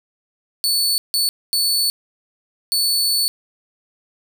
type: tone bursts at uneven times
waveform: sawtooth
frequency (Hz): 4457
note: C#8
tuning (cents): +9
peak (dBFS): -13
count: 4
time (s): 0.64-0.98 / 1.14-1.29 / 1.53-1.9 / 2.72-3.28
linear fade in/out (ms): 0
effects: none